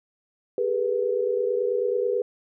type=tone cluster; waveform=sine; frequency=399.4 / 428.4 / 488.9 Hz; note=G4 / A4 / B4; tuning=+32 / -46 / -18 cents; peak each=-26 / -30 / -24 dBFS; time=0.58-2.22 s; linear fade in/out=2 ms; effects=none